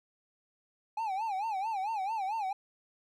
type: tone with vibrato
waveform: triangle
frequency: 827 Hz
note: G#5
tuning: 8 cents flat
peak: -29 dBFS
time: 0.97-2.53 s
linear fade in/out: 5 ms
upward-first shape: sine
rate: 4.5 Hz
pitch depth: 170 cents each way
effects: none